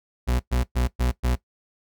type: tone bursts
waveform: 40% pulse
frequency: 61.74 Hz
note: B1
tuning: in tune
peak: -19 dBFS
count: 5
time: 0.27-1.36 s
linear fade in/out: 20 ms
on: 130 ms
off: 110 ms
effects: noise-tail reverb RT60 0.1 s tail -17 dB re dry